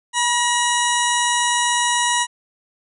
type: harmonic tone with a mistuned harmonic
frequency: 967 Hz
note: B5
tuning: 37 cents flat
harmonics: 1 / 2 / 3 / 4 / 6 / 7 / 8 / 9 / 10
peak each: -20 / -23 / -25 / -26 / -28 / -28 / -29 / -30 / -30 dBFS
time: 0.13-2.27 s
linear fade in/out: 50 ms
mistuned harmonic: 2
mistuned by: -36 cents
effects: none